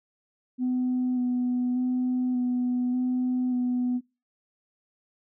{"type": "tone with vibrato", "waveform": "sine", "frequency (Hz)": 250, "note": "B3", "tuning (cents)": 21, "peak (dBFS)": -22, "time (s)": [0.58, 4.01], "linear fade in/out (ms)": 50, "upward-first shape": "square", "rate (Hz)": 0.85, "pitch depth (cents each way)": 14, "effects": ["noise-tail reverb RT60 0.3 s tail -22 dB re dry", "tanh soft clip ceiling -20 dBFS"]}